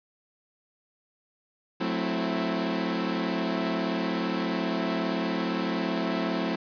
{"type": "chord", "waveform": "sawtooth", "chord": "F# half-diminished seventh", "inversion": "none", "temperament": "equal with one note detuned", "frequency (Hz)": [182.34, 220, 261.6, 329.6], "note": ["F#3", "A3", "C4", "E4"], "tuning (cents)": [-25, 0, 0, 0], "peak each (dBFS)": -28, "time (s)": [1.8, 6.56], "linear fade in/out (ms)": 10, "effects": ["resampled to 11025 Hz", "9-bit"]}